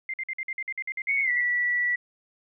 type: tone bursts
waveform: sine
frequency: 2093 Hz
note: C7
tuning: in tune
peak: -28 dBFS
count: 14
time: 0.09-1.411 s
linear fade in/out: 2 ms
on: 47 ms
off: 51 ms
type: tone with pitch glide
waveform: sine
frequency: 2217 to 1952.4 Hz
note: C#7 to B6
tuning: 0 to -20 cents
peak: -22 dBFS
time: 1.08-1.96 s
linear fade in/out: 10 ms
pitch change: -220 cents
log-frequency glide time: 1.22-1.3 s
effects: none